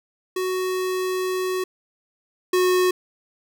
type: tone pair in turn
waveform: square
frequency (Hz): 370.9 / 365.6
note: F#4 / F#4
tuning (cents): +4 / -21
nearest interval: unison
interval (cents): 25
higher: first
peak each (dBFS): -23 / -17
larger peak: second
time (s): 0.36-1.64 / 2.53-2.91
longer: first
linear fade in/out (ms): 5
effects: none